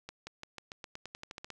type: accelerating click train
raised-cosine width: 0.2 ms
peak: -25 dBFS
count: 14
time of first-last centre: 0.09-1.503 s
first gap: 180 ms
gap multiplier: 0.91
effects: none